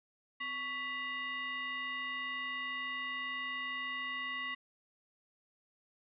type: tone with frequency modulation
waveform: sine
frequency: 1975.5 Hz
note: B6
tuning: in tune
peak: -36 dBFS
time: 0.4-4.55 s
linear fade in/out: 10 ms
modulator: 859 Hz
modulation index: 1
effects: none